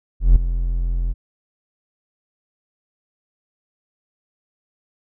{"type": "tone with ADSR envelope", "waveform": "triangle", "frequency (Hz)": 42.93, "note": "F1", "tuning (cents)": -29, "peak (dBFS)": -3, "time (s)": [0.2, 1.14], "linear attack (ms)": 160, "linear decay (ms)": 5, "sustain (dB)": -13, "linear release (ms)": 31, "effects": []}